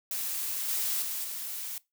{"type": "noise with level steps", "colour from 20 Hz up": "blue", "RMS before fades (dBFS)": [-33, -30, -34, -37], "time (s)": [0.11, 1.78], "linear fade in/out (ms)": 2, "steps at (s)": [0.68, 1.02, 1.24], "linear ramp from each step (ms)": 5, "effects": ["noise-tail reverb RT60 0.2 s tail -21 dB re dry"]}